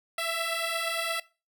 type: beating tone pair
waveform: 10% pulse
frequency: 659.3 / 667.9 Hz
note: E5 / E5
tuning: 0 / +23 cents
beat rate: 8.6 Hz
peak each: -24 / -22 dBFS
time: 0.18-1.2 s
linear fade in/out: 5 ms
effects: noise-tail reverb RT60 0.3 s tail -20 dB re dry